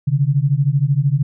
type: beating tone pair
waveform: sine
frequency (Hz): 134.2 / 147.2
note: C3 / D3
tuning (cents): +44 / +4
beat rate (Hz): 13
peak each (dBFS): -16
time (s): 0.07-1.23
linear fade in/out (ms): 10
effects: none